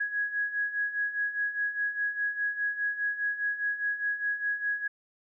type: beating tone pair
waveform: sine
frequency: 1661.2 / 1666.1 Hz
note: G#6 / G#6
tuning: 0 / +5 cents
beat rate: 4.9 Hz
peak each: -34 / -29 dBFS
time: 0-4.88 s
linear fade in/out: 10 ms
effects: none